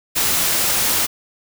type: noise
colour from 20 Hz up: white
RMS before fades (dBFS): -18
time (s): 0.15-1.07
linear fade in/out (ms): 20
effects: none